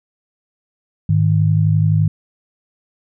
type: tone pair together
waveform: sine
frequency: 103.83 / 155.57 Hz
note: G#2 / D#3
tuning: 0 / 0 cents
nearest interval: perfect fifth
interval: 700 cents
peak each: -14 dBFS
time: 1.09-2.08 s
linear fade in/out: 5 ms
effects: none